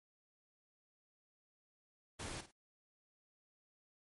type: noise with echo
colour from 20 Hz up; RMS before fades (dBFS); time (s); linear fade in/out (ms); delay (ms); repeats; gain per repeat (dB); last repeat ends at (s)
pink; -45; 2.19-2.41; 10; 52; 2; -11; 2.514
effects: MP3 48 kbps